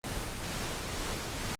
pink noise with tremolo, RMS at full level -35 dBFS, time 0.04-1.55 s, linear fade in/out 0 ms, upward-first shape sine, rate 2.2 Hz, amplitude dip 25%, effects low-pass 10000 Hz 12 dB/octave + Opus 24 kbps

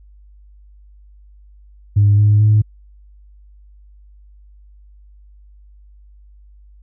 sine tone with pitch steps, 102.3 / 104.39 / 106.52 Hz, G#2 / G#2 / G#2, -26 / +9 / +44 cents, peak -7 dBFS, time 1.96-2.62 s, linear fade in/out 10 ms, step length 220 ms, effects tanh soft clip ceiling -5 dBFS + added 50 Hz sine -42 dBFS peak until 6.82 s

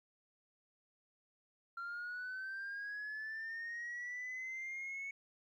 sine linear sweep, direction up, 1372 to 2217 Hz, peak -39 dBFS, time 1.77-5.11 s, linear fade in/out 5 ms, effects tanh soft clip ceiling -39 dBFS + 13-bit

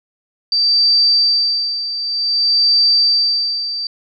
sine tone with tremolo, 4657 Hz, D8, 15 cents flat, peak -9 dBFS, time 0.52-3.87 s, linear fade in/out 2 ms, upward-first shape sine, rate 0.54 Hz, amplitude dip 70%, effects none

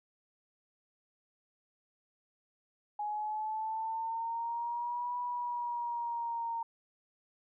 sine linear two-way sweep, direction up then down, 833 to 978 to 920 Hz, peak -33 dBFS, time 2.99-6.63 s, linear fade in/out 5 ms, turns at 5.17 s, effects none

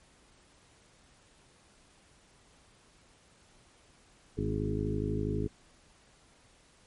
harmonic tone with a mistuned harmonic, 52.2 Hz, G#1, 10 cents sharp, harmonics 1 / 2 / 3 / 4 / 5 / 6 / 7 / 8, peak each -37 / -35 / -37 / -39 / -39 / -38 / -41 / -37 dBFS, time 4.37-5.48 s, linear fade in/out 10 ms, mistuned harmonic 5, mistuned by -31 cents, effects pink hiss -62 dBFS RMS until 6.86 s + MP3 48 kbps

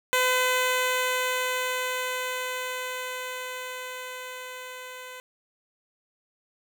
10% pulse tone with level ramp, 507 Hz, B4, 45 cents sharp, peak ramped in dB -12 to -31 dBFS, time 0.13-5.2 s, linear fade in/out 0 ms, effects none

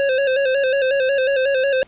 square tone with vibrato, 537 Hz, C5, 45 cents sharp, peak -16 dBFS, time 0-1.83 s, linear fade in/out 0 ms, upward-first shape square, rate 5.5 Hz, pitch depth 57 cents each way, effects pink hiss -51 dBFS RMS until 1.87 s + resampled to 8000 Hz

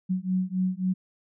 sine beating tone pair, 183.5 / 187.2 Hz, F#3 / F#3, -14 / +20 cents, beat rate 3.7 Hz, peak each -27 / -27 dBFS, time 0.09-0.94 s, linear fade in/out 20 ms, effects none

